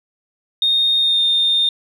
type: tone with pitch glide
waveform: sine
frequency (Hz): 3688 to 3641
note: A#7 to A#7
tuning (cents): -19 to -41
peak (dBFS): -12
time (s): 0.62-1.69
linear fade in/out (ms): 2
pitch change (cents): -22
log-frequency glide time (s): 0.99-1.21
effects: tanh soft clip ceiling -8 dBFS